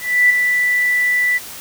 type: tone with ADSR envelope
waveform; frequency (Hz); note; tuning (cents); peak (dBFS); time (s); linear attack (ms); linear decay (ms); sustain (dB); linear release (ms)
sine; 1975.5; B6; 0; -7; 0-1.39; 300; 7; -6; 25
effects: white hiss -33 dBFS RMS until 1.6 s